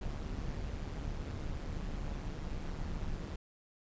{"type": "noise with amplitude modulation", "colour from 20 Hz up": "brown", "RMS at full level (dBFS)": -36, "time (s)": [0.01, 3.36], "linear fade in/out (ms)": 5, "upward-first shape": "sine", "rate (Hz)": 148, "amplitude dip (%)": 60, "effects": ["resampled to 16000 Hz"]}